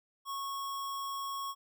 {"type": "tone with sample-and-hold", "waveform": "sine", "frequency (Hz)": 1100, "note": "C#6", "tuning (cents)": -14, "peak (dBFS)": -35, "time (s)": [0.25, 1.55], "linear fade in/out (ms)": 50, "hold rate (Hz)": 4410, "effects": []}